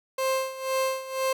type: tone with tremolo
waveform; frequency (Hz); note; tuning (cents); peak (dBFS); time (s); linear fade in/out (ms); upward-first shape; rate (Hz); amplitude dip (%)
30% pulse; 527; C5; +12; -20; 0.18-1.33; 5; sine; 2; 80
effects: none